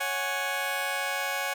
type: chord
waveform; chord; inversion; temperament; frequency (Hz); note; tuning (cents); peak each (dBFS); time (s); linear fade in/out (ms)
15% pulse; C# suspended fourth; none; just; 554.4 / 739.2 / 831.5; C#5 / F#5 / G#5; 0 / -2 / +2; -27; 0-1.54; 10
effects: none